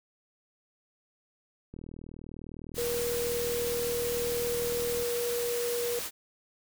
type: click train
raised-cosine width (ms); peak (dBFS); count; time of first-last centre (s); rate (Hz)
3; -30; 132; 1.74-5.023; 39.9
type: noise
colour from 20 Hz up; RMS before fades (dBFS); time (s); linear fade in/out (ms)
white; -36; 2.74-6.11; 50
type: tone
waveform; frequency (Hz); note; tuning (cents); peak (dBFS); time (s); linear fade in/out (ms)
sine; 478.5; A#4; +45; -29; 2.78-5.99; 0
effects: none